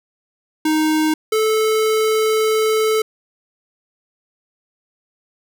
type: tone pair in turn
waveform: square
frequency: 311.1 / 436.2 Hz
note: D#4 / A4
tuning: 0 / -15 cents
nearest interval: tritone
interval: 585 cents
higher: second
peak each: -15 dBFS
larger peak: neither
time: 0.65-1.14 / 1.32-3.02 s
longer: second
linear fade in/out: 5 ms
effects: none